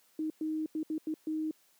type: tone bursts at uneven times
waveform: sine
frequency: 312.6 Hz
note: D#4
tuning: 8 cents sharp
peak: -30 dBFS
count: 6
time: 0.19-0.3 / 0.41-0.66 / 0.75-0.83 / 0.9-0.98 / 1.07-1.14 / 1.27-1.51 s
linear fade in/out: 2 ms
effects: white hiss -67 dBFS RMS until 1.79 s + high-pass 200 Hz 12 dB/octave